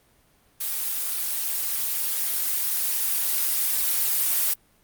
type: noise with level ramp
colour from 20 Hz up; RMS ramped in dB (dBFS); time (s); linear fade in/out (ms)
blue; -28 to -22; 0.6-4.54; 10
effects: pink hiss -61 dBFS RMS until 4.83 s + Opus 32 kbps